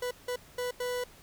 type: tone bursts at uneven times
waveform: 40% pulse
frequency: 493.9 Hz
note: B4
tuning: in tune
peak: -30 dBFS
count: 4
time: 0.02-0.11 / 0.28-0.36 / 0.58-0.71 / 0.8-1.04 s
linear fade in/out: 5 ms
effects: pink hiss -55 dBFS RMS until 1.22 s